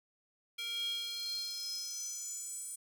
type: tone with high-pass filter sweep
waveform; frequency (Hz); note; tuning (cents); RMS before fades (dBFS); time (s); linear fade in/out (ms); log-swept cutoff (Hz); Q
square; 466.2; A#4; 0; -40; 0.58-2.76; 10; 2800 to 8800; 7.5
effects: none